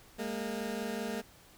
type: tone pair together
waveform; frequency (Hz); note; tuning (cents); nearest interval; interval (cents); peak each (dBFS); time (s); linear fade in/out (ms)
20% pulse; 205 / 230.1; G#3 / A#3; -22 / -22; major second; 200; -33 / -32; 0.18-1.22; 20
effects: pink hiss -58 dBFS RMS until 1.57 s